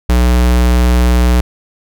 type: tone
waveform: square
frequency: 61 Hz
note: B1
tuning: 21 cents flat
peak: -8 dBFS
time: 0.09-1.41 s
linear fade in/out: 5 ms
effects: none